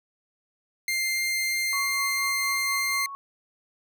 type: tone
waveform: sawtooth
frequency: 2101 Hz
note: C7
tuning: 7 cents sharp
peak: -21 dBFS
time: 0.88-3.06 s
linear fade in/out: 2 ms
type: tone with tremolo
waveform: sine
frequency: 1108.7 Hz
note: C#6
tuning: in tune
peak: -29 dBFS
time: 1.73-3.15 s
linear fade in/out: 0 ms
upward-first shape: sine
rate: 4.2 Hz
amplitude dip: 55%
effects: none